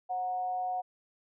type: tone with amplitude modulation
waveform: sine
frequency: 733 Hz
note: F#5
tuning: 16 cents flat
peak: -28 dBFS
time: 0.09-0.82 s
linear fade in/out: 20 ms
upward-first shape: sine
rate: 202 Hz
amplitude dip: 45%
effects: none